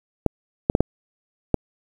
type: clicks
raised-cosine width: 2 ms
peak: -3 dBFS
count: 5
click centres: 0.263 / 0.699 / 0.751 / 0.806 / 1.543 s
effects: 7-bit